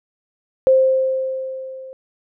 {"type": "tone with level ramp", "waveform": "sine", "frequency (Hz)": 525, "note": "C5", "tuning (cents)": 6, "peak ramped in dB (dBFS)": [-8, -33], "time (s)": [0.67, 1.93], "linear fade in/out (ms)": 0, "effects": []}